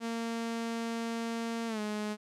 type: tone with pitch glide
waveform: sawtooth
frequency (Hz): 230 to 210.9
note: A#3 to G#3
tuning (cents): -23 to +27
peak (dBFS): -29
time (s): 0-2.17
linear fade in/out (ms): 50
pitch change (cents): -150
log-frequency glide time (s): 1.67-1.8
effects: low-pass 9000 Hz 12 dB/octave